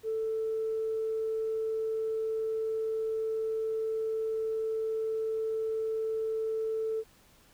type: tone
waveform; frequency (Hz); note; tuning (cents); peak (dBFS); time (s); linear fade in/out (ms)
sine; 442.1; A4; +8; -28; 0.03-7.04; 50
effects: tanh soft clip ceiling -24 dBFS + pink hiss -61 dBFS RMS until 7.53 s